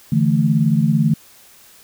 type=chord; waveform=sine; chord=D suspended second; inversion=none; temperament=equal; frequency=146.83 / 164.81 / 220 Hz; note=D3 / E3 / A3; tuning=0 / 0 / 0 cents; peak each=-17 dBFS; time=0.12-1.14 s; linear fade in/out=5 ms; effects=white hiss -47 dBFS RMS until 1.83 s